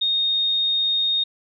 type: tone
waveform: sine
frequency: 3702 Hz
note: A#7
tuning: 13 cents flat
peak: -18 dBFS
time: 0.01-1.24 s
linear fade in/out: 10 ms
effects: none